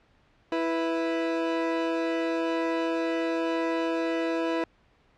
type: tone pair together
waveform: 30% pulse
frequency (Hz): 329.6 / 493.9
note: E4 / B4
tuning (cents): 0 / 0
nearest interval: perfect fifth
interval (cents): 700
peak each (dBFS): -24 / -28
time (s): 0.52-4.64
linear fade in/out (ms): 2
effects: pink hiss -63 dBFS RMS until 5.17 s + low-pass 3000 Hz 12 dB/octave